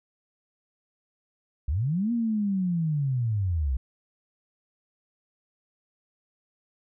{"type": "linear two-way sweep", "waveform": "sine", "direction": "up then down", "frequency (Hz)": [60.1, 239.6, 60.1], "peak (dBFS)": -23, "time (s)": [1.68, 3.77], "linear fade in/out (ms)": 5, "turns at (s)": 2.12, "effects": []}